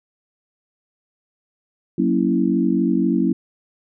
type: chord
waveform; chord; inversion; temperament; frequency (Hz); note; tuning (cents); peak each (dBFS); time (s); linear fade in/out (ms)
sine; F# dominant seventh; none; equal; 185 / 233.1 / 277.2 / 329.6; F#3 / A#3 / C#4 / E4; 0 / 0 / 0 / 0; -21; 1.98-3.33; 5
effects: none